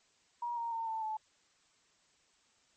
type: tone with pitch steps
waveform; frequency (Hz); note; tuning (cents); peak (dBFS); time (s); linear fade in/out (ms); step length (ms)
sine; 953 / 931.2 / 910 / 889.2 / 868.9; A#5 / A#5 / A#5 / A5 / A5; +38 / -2 / -42 / +18 / -22; -34; 0.42-1.17; 5; 150
effects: white hiss -70 dBFS RMS until 2.76 s + MP3 32 kbps